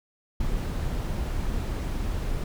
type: noise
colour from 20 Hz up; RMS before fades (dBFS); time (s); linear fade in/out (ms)
brown; -28; 0.4-2.44; 5
effects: none